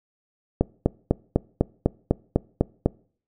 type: click train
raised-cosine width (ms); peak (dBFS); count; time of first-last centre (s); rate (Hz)
2; -4; 10; 0.61-2.86; 4
effects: noise-tail reverb RT60 0.5 s tail -25 dB re dry